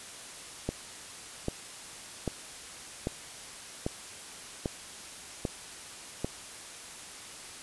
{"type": "click train", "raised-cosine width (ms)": 2, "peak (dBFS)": -16, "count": 8, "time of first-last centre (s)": [0.69, 6.246], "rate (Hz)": 1.26, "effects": ["white hiss -45 dBFS RMS until 7.62 s", "resampled to 24000 Hz"]}